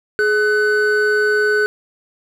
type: tone pair together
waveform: triangle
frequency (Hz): 420.9 / 1500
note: G#4 / F#6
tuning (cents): +23 / +23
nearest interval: octave + minor seventh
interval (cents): 2200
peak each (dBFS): -14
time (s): 0.19-1.66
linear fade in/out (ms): 0
effects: none